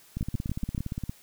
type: two click trains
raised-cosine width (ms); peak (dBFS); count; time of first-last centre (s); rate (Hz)
5; -19 / -17; 17 / 5; 0.17-1.095 / 0.21-0.779; 17.3 / 7.03
effects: white hiss -56 dBFS RMS until 1.22 s